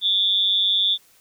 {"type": "tone with amplitude modulation", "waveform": "sine", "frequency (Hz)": 3520, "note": "A7", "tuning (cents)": 0, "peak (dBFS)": -13, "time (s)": [0.01, 0.98], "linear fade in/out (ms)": 50, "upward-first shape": "sine", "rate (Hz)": 194, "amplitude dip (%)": 80, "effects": ["white hiss -56 dBFS RMS until 1.2 s"]}